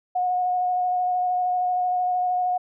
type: tone with vibrato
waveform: sine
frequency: 726 Hz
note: F#5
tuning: 33 cents flat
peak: -20 dBFS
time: 0.15-2.58 s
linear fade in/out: 10 ms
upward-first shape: square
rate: 13 Hz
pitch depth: 10 cents each way
effects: none